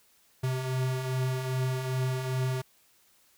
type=beating tone pair; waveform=square; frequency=127.4 / 129.9 Hz; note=C3 / C3; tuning=-46 / -12 cents; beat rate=2.5 Hz; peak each=-37 / -29 dBFS; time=0.43-2.62 s; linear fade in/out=10 ms; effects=white hiss -64 dBFS RMS until 3.37 s